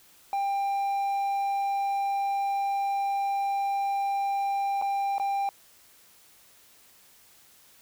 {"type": "tone with dropouts", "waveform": "triangle", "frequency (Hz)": 794, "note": "G5", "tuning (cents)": 22, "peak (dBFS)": -23, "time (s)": [0.33, 5.49], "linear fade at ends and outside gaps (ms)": 1, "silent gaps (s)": [[4.815, 4.822], [5.182, 5.198]], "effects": ["white hiss -57 dBFS RMS until 7.81 s"]}